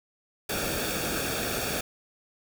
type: noise with comb filter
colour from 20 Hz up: pink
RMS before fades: -30 dBFS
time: 0.49-1.81 s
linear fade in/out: 5 ms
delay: 0.99 ms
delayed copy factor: -0.7
effects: none